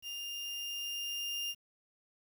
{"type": "tone with level ramp", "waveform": "35% pulse", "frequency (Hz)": 2808, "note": "F7", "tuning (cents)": 9, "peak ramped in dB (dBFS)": [-38, -33], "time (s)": [0.02, 1.55], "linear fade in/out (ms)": 50, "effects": ["10-bit"]}